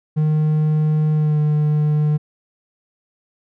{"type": "tone with pitch glide", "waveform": "triangle", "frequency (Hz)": [153.7, 150.62], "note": ["D#3", "D3"], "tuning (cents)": [-21, 44], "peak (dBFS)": -12, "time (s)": [0.16, 2.18], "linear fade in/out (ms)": 20, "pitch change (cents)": -35, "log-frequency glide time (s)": [1.13, 1.39], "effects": []}